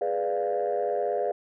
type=chord; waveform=sine; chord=G# diminished seventh; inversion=none; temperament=equal with one note detuned; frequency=415.3 / 493.9 / 589.4 / 698.5 Hz; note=G#4 / B4 / D5 / F5; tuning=0 / 0 / +6 / 0 cents; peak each=-29 dBFS; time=0.01-1.32 s; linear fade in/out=5 ms; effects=tanh soft clip ceiling -18 dBFS